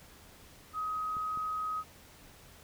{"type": "tone", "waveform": "sine", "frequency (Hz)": 1262, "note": "D#6", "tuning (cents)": 24, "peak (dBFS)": -32, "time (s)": [0.73, 1.84], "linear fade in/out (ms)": 50}
{"type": "clicks", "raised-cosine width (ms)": 3, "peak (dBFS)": -36, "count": 2, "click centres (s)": [1.168, 1.374]}
{"effects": ["added 80 Hz sine -63 dBFS peak until 2.63 s", "pink hiss -56 dBFS RMS until 2.63 s"]}